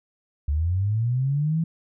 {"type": "linear sweep", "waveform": "sine", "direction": "up", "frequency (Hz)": [69.3, 166.7], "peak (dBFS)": -20, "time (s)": [0.48, 1.64], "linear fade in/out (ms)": 5, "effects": []}